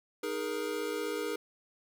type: chord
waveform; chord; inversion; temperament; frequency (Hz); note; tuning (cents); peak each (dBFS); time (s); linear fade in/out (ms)
square; D# suspended fourth; none; equal with one note detuned; 311.1 / 415.3 / 471.3; D#4 / G#4 / A#4; 0 / 0 / +19; -40 / -37 / -37; 0.23-1.36; 5
effects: none